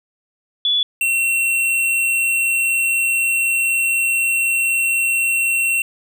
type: tone pair in turn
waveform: sine / square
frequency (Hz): 3428 / 2721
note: A7 / F7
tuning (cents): -46 / -46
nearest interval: major third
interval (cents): 400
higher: first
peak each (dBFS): -14 / -16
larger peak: first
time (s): 0.65-0.83 / 1.01-5.82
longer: second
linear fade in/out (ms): 2
effects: none